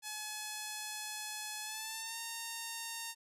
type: tone with pitch glide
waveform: 5% pulse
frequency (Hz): 852 to 918.4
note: G#5 to A#5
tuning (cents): +44 to -26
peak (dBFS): -28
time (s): 0.02-3.15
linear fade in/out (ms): 50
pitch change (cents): +130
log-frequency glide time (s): 1.62-2.19
effects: resampled to 32000 Hz